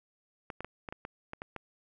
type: clicks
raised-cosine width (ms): 0.5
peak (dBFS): -24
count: 9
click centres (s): 0.502 / 0.606 / 0.646 / 0.888 / 0.925 / 1.051 / 1.334 / 1.419 / 1.563
effects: none